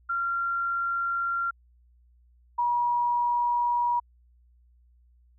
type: tone pair in turn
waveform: sine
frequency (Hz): 1379 / 960.8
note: F6 / B5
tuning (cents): -22 / -48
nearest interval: tritone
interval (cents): 626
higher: first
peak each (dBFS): -25 / -22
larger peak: second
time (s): 0.09-1.51 / 2.58-4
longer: neither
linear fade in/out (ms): 10
effects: added 60 Hz sine -57 dBFS peak until 5.38 s